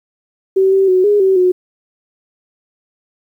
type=tone with pitch steps; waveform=sine; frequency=382.9 / 386.7 / 370 / 412.5 / 382.2 / 364.5 Hz; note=G4 / G4 / F#4 / G#4 / G4 / F#4; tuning=-41 / -24 / 0 / -12 / -44 / -26 cents; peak=-8 dBFS; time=0.56-1.52 s; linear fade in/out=10 ms; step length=160 ms; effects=8-bit